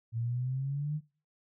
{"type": "exponential sweep", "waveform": "sine", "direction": "up", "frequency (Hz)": [113.1, 154.5], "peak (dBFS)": -30, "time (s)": [0.12, 1.01], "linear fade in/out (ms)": 50, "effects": ["noise-tail reverb RT60 0.4 s tail -21 dB re dry"]}